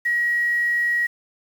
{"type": "tone with quantisation", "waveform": "sine", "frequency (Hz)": 1906, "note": "A#6", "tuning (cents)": 38, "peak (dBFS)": -18, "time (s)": [0.05, 1.07], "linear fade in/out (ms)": 10, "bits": 7, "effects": []}